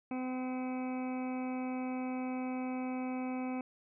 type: harmonic tone with a mistuned harmonic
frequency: 255.6 Hz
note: C4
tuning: 40 cents flat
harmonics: 1 / 2 / 3 / 4 / 5 / 6 / 8 / 9 / 10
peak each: -35 / -45 / -44 / -51 / -54 / -60 / -60 / -52 / -53 dBFS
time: 0.11-3.61 s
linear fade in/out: 2 ms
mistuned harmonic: 9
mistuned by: -19 cents
effects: none